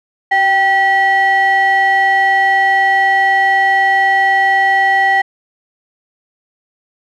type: ring-modulated tone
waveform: triangle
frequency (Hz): 578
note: D5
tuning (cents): -28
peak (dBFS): -4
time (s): 0.31-5.22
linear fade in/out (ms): 10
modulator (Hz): 1360
effects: none